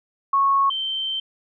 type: tone pair in turn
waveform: sine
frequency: 1101 / 3114 Hz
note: C#6 / G7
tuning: -12 / -12 cents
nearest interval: octave + tritone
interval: 1800 cents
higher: second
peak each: -15 / -23 dBFS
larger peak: first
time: 0.33-0.7 / 0.7-1.2 s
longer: second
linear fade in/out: 5 ms
effects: none